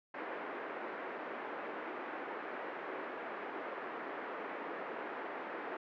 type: band-pass noise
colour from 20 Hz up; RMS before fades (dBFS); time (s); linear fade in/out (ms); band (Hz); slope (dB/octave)
pink; -43; 0.14-5.77; 5; 310 to 2000; 24
effects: none